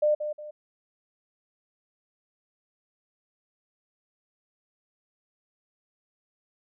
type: tone with echo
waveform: sine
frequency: 601 Hz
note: D5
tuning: 40 cents sharp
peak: -19 dBFS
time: 0.02-0.15 s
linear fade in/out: 10 ms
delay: 180 ms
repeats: 2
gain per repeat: -9 dB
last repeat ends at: 0.51 s
effects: none